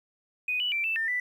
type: tone with pitch steps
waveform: triangle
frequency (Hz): 2490 / 2956 / 2345 / 2650 / 1803 / 1980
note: D#7 / F#7 / D7 / E7 / A6 / B6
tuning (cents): +1 / -2 / -3 / +9 / +42 / +4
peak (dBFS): -22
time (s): 0.48-1.2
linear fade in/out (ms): 5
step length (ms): 120
effects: tanh soft clip ceiling -24 dBFS

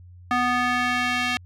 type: tone with band-pass filter sweep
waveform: square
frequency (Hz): 246.9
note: B3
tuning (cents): 0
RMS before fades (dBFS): -23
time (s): 0.31-1.37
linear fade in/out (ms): 0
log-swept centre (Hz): 1300 to 2600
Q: 1.4
effects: added 89 Hz sine -43 dBFS peak until 1.45 s

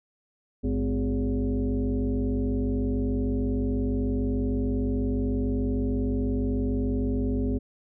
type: tone with frequency modulation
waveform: sine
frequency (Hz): 101.2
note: G#2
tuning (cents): -44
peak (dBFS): -23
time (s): 0.63-7.59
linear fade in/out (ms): 20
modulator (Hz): 156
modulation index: 1.8
effects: none

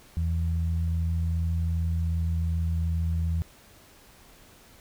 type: tone pair together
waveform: sine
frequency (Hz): 82.41 / 165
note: E2 / E3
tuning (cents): 0 / +2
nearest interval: octave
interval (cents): 1202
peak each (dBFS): -24 / -33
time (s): 0.17-3.42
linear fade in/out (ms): 0
effects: pink hiss -54 dBFS RMS until 4.8 s

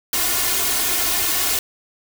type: noise with comb filter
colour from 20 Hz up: white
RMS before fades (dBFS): -20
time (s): 0.13-1.59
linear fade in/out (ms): 2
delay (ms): 2.8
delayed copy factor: +0.9
effects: none

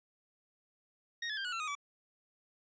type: tone with pitch steps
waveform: 25% pulse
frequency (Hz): 1864.7 / 1719.8 / 1586.2 / 1463 / 1349.4 / 1244.5 / 1147.9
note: A#6 / A6 / G6 / F#6 / E6 / D#6 / D6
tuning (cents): 0 / -40 / +20 / -20 / +40 / 0 / -40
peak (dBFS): -32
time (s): 1.22-1.752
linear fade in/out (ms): 5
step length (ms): 76
effects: resampled to 16000 Hz

